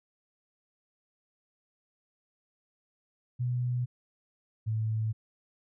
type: tone pair in turn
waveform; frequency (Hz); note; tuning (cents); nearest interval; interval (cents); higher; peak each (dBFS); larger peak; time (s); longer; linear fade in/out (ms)
sine; 123.47 / 110; B2 / A2; 0 / 0; major second; 200; first; -27; neither; 3.39-3.86 / 4.66-5.13; neither; 20
effects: none